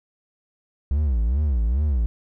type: tone with vibrato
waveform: triangle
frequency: 64.6 Hz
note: C2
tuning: 21 cents flat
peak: -16 dBFS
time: 0.91-2.06 s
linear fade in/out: 0 ms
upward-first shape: sine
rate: 2.4 Hz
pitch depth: 290 cents each way
effects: none